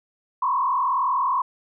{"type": "tone with frequency modulation", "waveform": "sine", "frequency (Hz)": 1043, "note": "C6", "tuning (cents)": -6, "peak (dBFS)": -19, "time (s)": [0.42, 1.42], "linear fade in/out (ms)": 5, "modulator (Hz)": 41.6, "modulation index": 1.8, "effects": []}